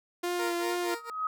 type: tone with vibrato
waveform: sawtooth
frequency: 349.2 Hz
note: F4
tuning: in tune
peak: -25 dBFS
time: 0.23-0.95 s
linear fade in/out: 10 ms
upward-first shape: sine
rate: 2.3 Hz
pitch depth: 21 cents each way
type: tone with tremolo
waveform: 15% pulse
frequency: 466.2 Hz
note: A#4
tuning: in tune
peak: -26 dBFS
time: 0.39-1.1 s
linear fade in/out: 2 ms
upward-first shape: sine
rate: 4.3 Hz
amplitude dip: 95%
type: tone with exponential growth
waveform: sine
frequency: 1265 Hz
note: D#6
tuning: 28 cents sharp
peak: -25 dBFS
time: 0.76-1.27 s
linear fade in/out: 2 ms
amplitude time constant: 110 ms
effects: none